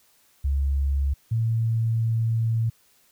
sine tone pair in turn, 69.3 / 113.58 Hz, C#2 / A#2, 0 / -45 cents, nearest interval major sixth, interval 855 cents, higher second, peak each -20 / -20 dBFS, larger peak neither, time 0.44-1.14 / 1.31-2.7 s, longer second, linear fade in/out 10 ms, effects white hiss -61 dBFS RMS until 3.11 s

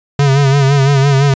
square tone with vibrato, 138.6 Hz, C#3, in tune, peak -8 dBFS, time 0.19-1.34 s, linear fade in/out 2 ms, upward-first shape sine, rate 5.9 Hz, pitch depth 61 cents each way, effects resampled to 16000 Hz

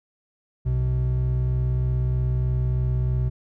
triangle tone pair together, 63.1 / 126.28 Hz, B1 / B2, +38 / +39 cents, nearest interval octave, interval 1201 cents, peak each -22 / -20 dBFS, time 0.65-3.3 s, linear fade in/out 20 ms, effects none

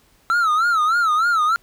triangle tone with vibrato, 1318.5 Hz, E6, in tune, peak -13 dBFS, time 0.3-1.56 s, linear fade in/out 0 ms, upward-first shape sine, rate 3.3 Hz, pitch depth 140 cents each way, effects pink hiss -57 dBFS RMS until 1.62 s

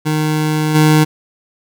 25% pulse tone with level steps, 154.1 Hz, D#3, 16 cents flat, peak -10 / -4 dBFS, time 0.05-1.05 s, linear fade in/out 20 ms, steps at 0.74 s, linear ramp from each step 20 ms, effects none

